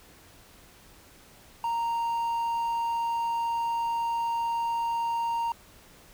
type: tone with quantisation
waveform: triangle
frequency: 929 Hz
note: A#5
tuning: 6 cents flat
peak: -24 dBFS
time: 1.64-5.52 s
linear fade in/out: 2 ms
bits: 9
effects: pink hiss -54 dBFS RMS until 6.13 s